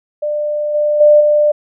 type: tone with level steps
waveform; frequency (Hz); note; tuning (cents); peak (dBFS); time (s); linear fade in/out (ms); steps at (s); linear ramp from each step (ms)
sine; 596; D5; +25; -15 / -11 / -4 / -8; 0.22-1.52; 10; 0.74 / 1 / 1.2; 10
effects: none